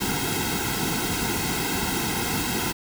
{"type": "noise with comb filter", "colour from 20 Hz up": "pink", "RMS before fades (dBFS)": -26, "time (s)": [0, 2.73], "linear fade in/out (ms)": 20, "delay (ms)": 1.7, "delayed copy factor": -1, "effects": []}